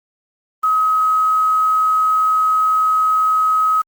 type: tone with quantisation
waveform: sine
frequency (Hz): 1271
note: D#6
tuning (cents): +36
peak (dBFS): -12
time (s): 0.63-3.82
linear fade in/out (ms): 10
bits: 6
effects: Opus 32 kbps